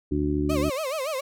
harmonic tone, 73.42 Hz, D2, in tune, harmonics 1 / 2 / 3 / 4 / 5, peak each -29 / -31 / -35 / -25 / -29 dBFS, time 0.11-0.7 s, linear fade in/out 10 ms
35% pulse tone with vibrato, 575 Hz, D5, 37 cents flat, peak -25 dBFS, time 0.49-1.21 s, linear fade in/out 10 ms, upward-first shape sine, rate 7 Hz, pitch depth 200 cents each way
effects none

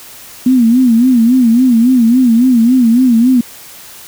sine tone with vibrato, 242.2 Hz, B3, 34 cents flat, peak -5 dBFS, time 0.46-3.41 s, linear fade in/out 5 ms, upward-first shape sine, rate 3.6 Hz, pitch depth 130 cents each way, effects white hiss -34 dBFS RMS until 4.07 s

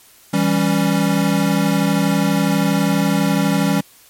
square chord, C# diminished, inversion first, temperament equal with one note detuned, 163.77 / 196 / 277.2 Hz, E3 / G3 / C#4, -11 / 0 / 0 cents, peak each -20 / -18 / -20 dBFS, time 0.33-3.81 s, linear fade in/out 10 ms, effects white hiss -48 dBFS RMS until 4.09 s + MP3 64 kbps

